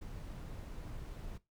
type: noise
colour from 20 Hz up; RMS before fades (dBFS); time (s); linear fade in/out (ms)
brown; -45; 0.01-1.38; 10
effects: noise-tail reverb RT60 0.2 s tail -18 dB re dry